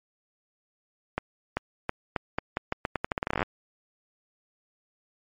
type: accelerating click train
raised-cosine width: 0.5 ms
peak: -11 dBFS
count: 22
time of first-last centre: 1.18-3.428 s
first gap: 390 ms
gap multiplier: 0.83
effects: MP3 48 kbps